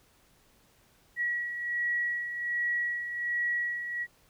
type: beating tone pair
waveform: sine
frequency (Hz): 1920 / 1921.3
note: B6 / B6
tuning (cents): -49 / -48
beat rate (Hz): 1.3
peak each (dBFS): -37 / -29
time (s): 1.16-4.07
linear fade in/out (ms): 50
effects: pink hiss -64 dBFS RMS until 4.29 s